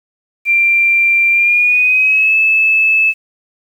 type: tone with pitch glide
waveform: sine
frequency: 2368 to 2612 Hz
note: D7 to E7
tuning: +14 to -17 cents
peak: -8 dBFS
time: 0.45-3.14 s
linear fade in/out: 50 ms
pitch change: +169 cents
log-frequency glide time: 1.3-2.36 s
effects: 7-bit